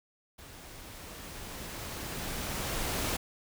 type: noise with level ramp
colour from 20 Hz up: pink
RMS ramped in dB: -50 to -31 dBFS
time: 0.38-3.17 s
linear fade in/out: 10 ms
effects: none